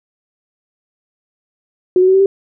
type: tone with pitch steps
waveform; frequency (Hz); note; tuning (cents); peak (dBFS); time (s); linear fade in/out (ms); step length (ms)
sine; 364.9 / 371.5 / 378.2 / 385 / 392; F#4 / F#4 / F#4 / G4 / G4; -24 / +7 / +38 / -31 / 0; -7; 1.96-2.26; 2; 60
effects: none